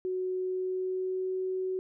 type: tone with pitch glide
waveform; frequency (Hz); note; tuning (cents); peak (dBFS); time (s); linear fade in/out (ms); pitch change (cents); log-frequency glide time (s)
sine; 370 to 373.9; F#4 to F#4; 0 to +18; -29; 0.05-1.79; 0; +18; 0.35-1.33
effects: none